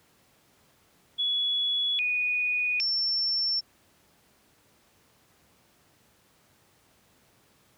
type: tone with pitch steps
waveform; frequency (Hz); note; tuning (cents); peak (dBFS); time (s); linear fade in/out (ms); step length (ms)
sine; 3388 / 2471 / 5410; G#7 / D#7 / E8; +34 / -13 / +44; -24; 1.18-3.61; 20; 810
effects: pink hiss -63 dBFS RMS until 7.77 s + high-pass 80 Hz 12 dB/octave